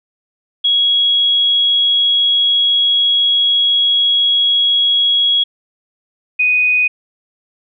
sine tone pair in turn, 3322 / 2489 Hz, G#7 / D#7, 0 / 0 cents, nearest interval perfect fourth, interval 500 cents, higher first, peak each -10 dBFS, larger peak neither, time 0.64-5.44 / 6.39-6.88 s, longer first, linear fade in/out 10 ms, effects none

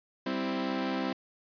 sawtooth chord, C major, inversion second, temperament equal, 196 / 261.6 / 329.6 Hz, G3 / C4 / E4, 0 / 0 / 0 cents, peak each -32 / -28 / -32 dBFS, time 0.26-1.13 s, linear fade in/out 5 ms, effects resampled to 11025 Hz

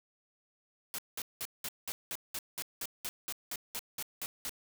white noise bursts, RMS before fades -38 dBFS, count 16, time 0.94-4.494 s, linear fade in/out 0 ms, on 44 ms, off 190 ms, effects none

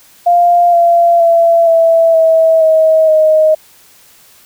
sine tone with pitch steps, 698 / 685.2 / 672.7 / 660.3 / 648.3 / 636.4 / 624.7 Hz, F5 / F5 / E5 / E5 / E5 / D#5 / D#5, -1 / -33 / +35 / +3 / -29 / +39 / +7 cents, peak -5 dBFS, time 0.26-3.55 s, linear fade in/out 10 ms, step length 470 ms, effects white hiss -44 dBFS RMS until 4.45 s

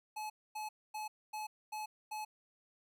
square tone bursts, 856 Hz, A5, 48 cents flat, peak -40 dBFS, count 6, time 0.16-2.25 s, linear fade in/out 10 ms, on 140 ms, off 250 ms, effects none

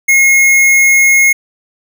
square tone, 2160 Hz, C#7, 45 cents flat, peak -6 dBFS, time 0.08-1.33 s, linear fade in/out 10 ms, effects none

